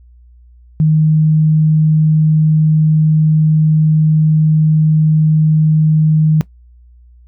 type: tone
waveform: sine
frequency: 155.56 Hz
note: D#3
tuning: in tune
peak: -7 dBFS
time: 0.8-6.41 s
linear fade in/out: 0 ms
effects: noise-tail reverb RT60 0.1 s tail -18 dB re dry + added 60 Hz sine -40 dBFS peak until 7.27 s